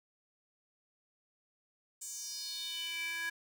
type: tone with high-pass filter sweep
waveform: square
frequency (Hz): 332.3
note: E4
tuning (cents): +14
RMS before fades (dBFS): -40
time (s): 2.01-3.3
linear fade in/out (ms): 10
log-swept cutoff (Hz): 7600 to 1700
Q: 4.6
effects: none